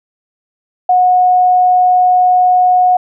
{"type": "tone", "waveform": "sine", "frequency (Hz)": 729, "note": "F#5", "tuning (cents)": -26, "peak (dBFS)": -6, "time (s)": [0.89, 2.97], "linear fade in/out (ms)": 5, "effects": []}